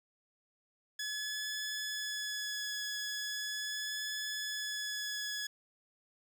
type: tone with vibrato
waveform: 15% pulse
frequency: 1700 Hz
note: G#6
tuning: 40 cents sharp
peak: -30 dBFS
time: 0.99-5.47 s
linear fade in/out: 5 ms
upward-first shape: sine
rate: 0.39 Hz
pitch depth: 12 cents each way
effects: none